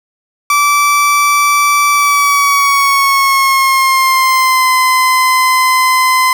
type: tone with pitch glide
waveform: 30% pulse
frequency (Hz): 1160 to 1027.5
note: D6 to C6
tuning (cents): -22 to -32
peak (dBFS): -5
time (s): 0.5-6.33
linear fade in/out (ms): 2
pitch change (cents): -210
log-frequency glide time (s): 1.91-4.71
effects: none